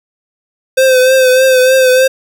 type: tone with vibrato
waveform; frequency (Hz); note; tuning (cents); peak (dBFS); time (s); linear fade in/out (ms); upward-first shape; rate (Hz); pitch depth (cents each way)
square; 517; C5; -21; -6; 0.77-2.08; 10; triangle; 3.3; 44
effects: none

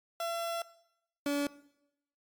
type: tone pair in turn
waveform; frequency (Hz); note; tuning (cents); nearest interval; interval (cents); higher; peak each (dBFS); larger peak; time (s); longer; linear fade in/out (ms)
30% pulse; 676 / 286.3; E5 / D4; +43 / -44; octave + minor third; 1487; first; -30 / -26; second; 0.2-0.62 / 1.26-1.47; first; 2
effects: noise-tail reverb RT60 0.8 s tail -19 dB re dry + MP3 96 kbps

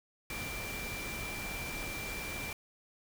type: tone in noise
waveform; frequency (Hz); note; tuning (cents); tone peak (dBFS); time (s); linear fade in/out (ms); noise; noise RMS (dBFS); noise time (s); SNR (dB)
sine; 2358; D7; +6; -41; 0.3-2.53; 2; pink; -41; 0.3-2.53; -3
effects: none

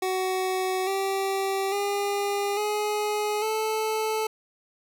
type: tone with pitch steps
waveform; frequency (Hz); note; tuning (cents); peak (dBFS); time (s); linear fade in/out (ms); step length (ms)
25% pulse; 373.9 / 388.7 / 404 / 419.9 / 436.5; F#4 / G4 / G#4 / G#4 / A4; +18 / -15 / -48 / +19 / -14; -21; 0.02-4.27; 5; 850
effects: none

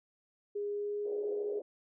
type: tone with pitch glide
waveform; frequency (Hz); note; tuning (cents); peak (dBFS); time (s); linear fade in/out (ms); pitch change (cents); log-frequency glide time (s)
sine; 410 to 414; G#4 to G#4; -22 to -5; -33; 0.55-1.6; 10; +17; 0.7-1.03
type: band-pass noise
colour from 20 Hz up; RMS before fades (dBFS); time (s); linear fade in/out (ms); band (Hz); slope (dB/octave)
white; -44; 1.05-1.62; 5; 350 to 560; 48
effects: none

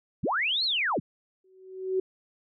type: linear two-way sweep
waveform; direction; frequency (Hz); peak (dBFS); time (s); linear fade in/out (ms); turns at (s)
sine; up then down; 66.8 to 4390 to 66.8; -24; 0.23-1; 10; 0.64
type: tone with exponential growth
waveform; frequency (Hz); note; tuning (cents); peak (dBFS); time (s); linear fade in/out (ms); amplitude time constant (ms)
sine; 376.2; F#4; +29; -21; 1.44-2; 5; 120
effects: none

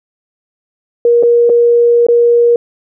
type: tone with dropouts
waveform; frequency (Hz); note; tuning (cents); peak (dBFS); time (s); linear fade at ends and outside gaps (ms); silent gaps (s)
sine; 474; A#4; +29; -5; 1.05-2.56; 2; 1.227-1.233 / 1.494-1.498 / 2.067-2.085
effects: none

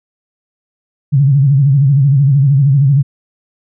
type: tone with vibrato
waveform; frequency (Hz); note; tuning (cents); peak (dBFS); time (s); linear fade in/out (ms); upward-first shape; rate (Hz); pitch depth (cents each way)
sine; 138.59; C#3; 0; -6; 1.12-3.03; 20; sine; 13; 110
effects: none

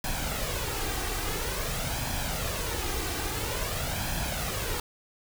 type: noise with flanger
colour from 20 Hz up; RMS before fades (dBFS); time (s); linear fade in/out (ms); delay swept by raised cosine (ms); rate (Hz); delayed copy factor
pink; -31; 0.04-4.8; 2; 1.2 to 2.6; 0.49; +0.55
effects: none

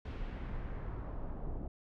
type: noise with low-pass filter sweep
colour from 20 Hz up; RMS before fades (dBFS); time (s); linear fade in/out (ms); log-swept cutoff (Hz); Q
brown; -40; 0.05-1.68; 5; 3300 to 690; 1.2
effects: none

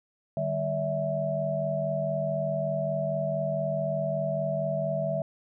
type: tone cluster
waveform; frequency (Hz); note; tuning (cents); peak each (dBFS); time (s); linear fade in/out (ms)
sine; 150 / 194.7 / 572 / 656; D3 / G3 / D5 / E5; +37 / -12 / -46 / -9; -32 / -36 / -35 / -28; 0.37-5.22; 2
effects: none

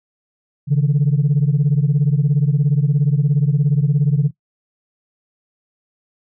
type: beating tone pair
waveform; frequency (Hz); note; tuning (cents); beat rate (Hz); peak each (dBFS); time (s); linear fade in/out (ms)
sine; 138.59 / 155.59; C#3 / D#3; 0 / 0; 17; -13 / -15; 0.67-4.31; 50
effects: noise-tail reverb RT60 0.1 s tail -19 dB re dry + tanh soft clip ceiling -8 dBFS

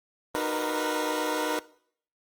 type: chord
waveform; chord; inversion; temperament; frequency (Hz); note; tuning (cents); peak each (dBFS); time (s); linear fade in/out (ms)
20% pulse; B major seventh; first; equal with one note detuned; 307.7 / 370 / 466.2 / 493.9; D#4 / F#4 / A#4 / B4; -19 / 0 / 0 / 0; -26 / -32 / -27 / -27; 0.35-1.59; 0
effects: noise-tail reverb RT60 0.6 s tail -20 dB re dry + Opus 24 kbps

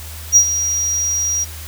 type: tone with ADSR envelope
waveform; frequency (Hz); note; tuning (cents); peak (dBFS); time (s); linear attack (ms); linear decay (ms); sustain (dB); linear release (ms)
triangle; 5740; F8; +47; -3; 0.32-1.45; 42; 79; -12; 18
effects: added 79 Hz sine -31 dBFS peak until 1.67 s + white hiss -35 dBFS RMS until 1.67 s

